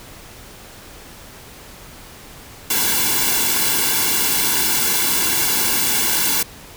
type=noise with comb filter; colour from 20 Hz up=white; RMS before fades=-18 dBFS; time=2.7-6.43 s; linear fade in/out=5 ms; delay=1.6 ms; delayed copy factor=-0.85; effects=pink hiss -40 dBFS RMS until 6.76 s